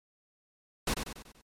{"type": "noise with echo", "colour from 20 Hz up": "pink", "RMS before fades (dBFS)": -29, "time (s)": [0.87, 0.94], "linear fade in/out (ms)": 5, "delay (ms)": 95, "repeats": 5, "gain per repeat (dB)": -6, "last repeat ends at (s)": 1.415, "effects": ["low-pass 11000 Hz 12 dB/octave", "MP3 96 kbps"]}